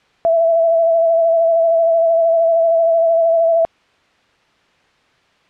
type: tone with vibrato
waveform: sine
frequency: 663 Hz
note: E5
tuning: 10 cents sharp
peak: -10 dBFS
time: 0.25-3.65 s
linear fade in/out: 0 ms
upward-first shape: sine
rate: 13 Hz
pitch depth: 28 cents each way
effects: white hiss -55 dBFS RMS until 5.49 s + low-pass 3000 Hz 12 dB/octave